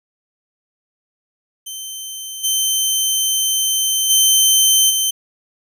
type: tone with level steps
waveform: 15% pulse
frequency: 3096 Hz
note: G7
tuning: 22 cents flat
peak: -20 / -8 / -3 / -8 dBFS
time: 1.66-5.11 s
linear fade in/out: 10 ms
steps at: 2.43 / 4.09 / 4.89 s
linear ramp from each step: 20 ms
effects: none